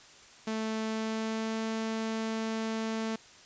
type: tone with pitch glide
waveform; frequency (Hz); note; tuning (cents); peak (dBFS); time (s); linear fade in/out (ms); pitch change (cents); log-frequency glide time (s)
sawtooth; 220 to 222.3; A3 to A3; 0 to +18; -27; 0.47-3.16; 5; +18; 0.84-1.61
effects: white hiss -54 dBFS RMS until 3.45 s + resampled to 16000 Hz